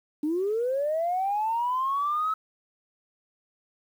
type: linear sweep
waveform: sine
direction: up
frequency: 290 to 1300 Hz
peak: -23 dBFS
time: 0.23-2.34 s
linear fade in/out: 5 ms
effects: tanh soft clip ceiling -19 dBFS + 9-bit